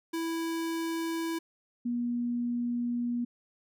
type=tone pair in turn; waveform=square / sine; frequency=329.6 / 240.3 Hz; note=E4 / B3; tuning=0 / -47 cents; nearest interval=perfect fourth; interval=547 cents; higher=first; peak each=-31 / -28 dBFS; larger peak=second; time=0.13-1.39 / 1.85-3.25 s; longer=second; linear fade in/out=10 ms; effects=none